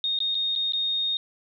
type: tone with dropouts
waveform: sine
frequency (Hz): 3700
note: A#7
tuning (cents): -14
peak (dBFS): -23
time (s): 0.04-1.17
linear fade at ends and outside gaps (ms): 1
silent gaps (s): 0.189-0.203 / 0.346-0.351 / 0.553-0.56 / 0.722-0.734
effects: none